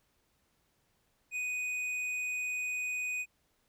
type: tone with hard clipping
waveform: triangle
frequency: 2489 Hz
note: D#7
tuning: in tune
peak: -34 dBFS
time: 1.31-3.26 s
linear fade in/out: 50 ms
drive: 10 dB
effects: pink hiss -74 dBFS RMS until 3.68 s